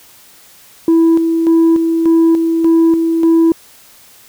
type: tone with tremolo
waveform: sine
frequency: 329.3 Hz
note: E4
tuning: 2 cents flat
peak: -4 dBFS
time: 0.88-3.52 s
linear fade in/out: 2 ms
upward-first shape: square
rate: 1.7 Hz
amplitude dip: 50%
effects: tanh soft clip ceiling -5 dBFS + white hiss -43 dBFS RMS until 4.28 s